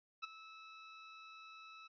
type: tone with ADSR envelope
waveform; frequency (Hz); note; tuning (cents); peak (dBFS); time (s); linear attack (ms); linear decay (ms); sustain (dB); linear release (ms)
20% pulse; 1305; E6; -18; -33; 0.22-1.88; 21; 14; -15; 15
effects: resampled to 11025 Hz